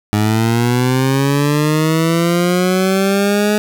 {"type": "linear sweep", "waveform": "20% pulse", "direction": "up", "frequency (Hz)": [103.8, 211.4], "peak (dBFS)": -7, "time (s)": [0.13, 3.58], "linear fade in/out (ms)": 0, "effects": []}